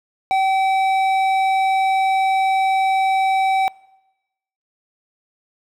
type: tone with hard clipping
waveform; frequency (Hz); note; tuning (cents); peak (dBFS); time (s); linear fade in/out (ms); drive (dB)
triangle; 768; G5; -36; -16; 0.31-3.68; 0; 12
effects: noise-tail reverb RT60 1.0 s tail -24 dB re dry